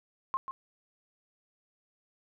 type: tone with echo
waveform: sine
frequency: 1066 Hz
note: C6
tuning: 32 cents sharp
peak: -27 dBFS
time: 0.34-0.37 s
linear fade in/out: 0 ms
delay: 140 ms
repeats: 1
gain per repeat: -8 dB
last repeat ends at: 0.51 s
effects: none